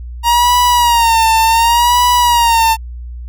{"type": "tone with vibrato", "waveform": "45% pulse", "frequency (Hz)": 937, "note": "A#5", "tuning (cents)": 9, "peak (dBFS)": -8, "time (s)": [0.23, 2.77], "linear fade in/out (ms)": 50, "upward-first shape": "sine", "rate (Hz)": 0.68, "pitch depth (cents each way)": 81, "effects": ["added 60 Hz sine -24 dBFS peak until 3.28 s"]}